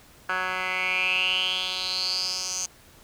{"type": "tone with band-pass filter sweep", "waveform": "10% pulse", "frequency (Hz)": 185, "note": "F#3", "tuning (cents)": 0, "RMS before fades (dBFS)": -27, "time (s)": [0.29, 2.66], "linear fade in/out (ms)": 5, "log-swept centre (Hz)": [1600, 6300], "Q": 7.8, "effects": ["pink hiss -53 dBFS RMS until 3.03 s"]}